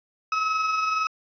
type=tone with amplitude modulation; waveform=35% pulse; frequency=1284 Hz; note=E6; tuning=46 cents flat; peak=-19 dBFS; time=0.32-1.07 s; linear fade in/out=2 ms; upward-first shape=sine; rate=21.8 Hz; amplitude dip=35%; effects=resampled to 11025 Hz + 8-bit